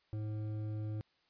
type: tone with hard clipping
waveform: sine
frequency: 107.2 Hz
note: A2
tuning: 45 cents flat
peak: -38 dBFS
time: 0.13-1.01 s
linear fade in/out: 0 ms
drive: 9 dB
effects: white hiss -73 dBFS RMS until 1.29 s + resampled to 11025 Hz